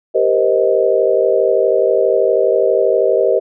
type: chord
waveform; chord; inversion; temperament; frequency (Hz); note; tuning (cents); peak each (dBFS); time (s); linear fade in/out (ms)
sine; C minor seventh; second; just; 392.4 / 470.9 / 523.3 / 627.9; G4 / Bb4 / C5 / Eb5; +2 / +18 / 0 / +16; -16; 0.14-3.4; 20
effects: none